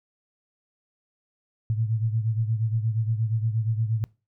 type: beating tone pair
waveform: sine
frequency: 110 / 118.5 Hz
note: A2 / A#2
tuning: 0 / +29 cents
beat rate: 8.5 Hz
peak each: -23 / -29 dBFS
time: 1.7-4.04 s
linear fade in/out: 0 ms
effects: noise-tail reverb RT60 0.3 s tail -24 dB re dry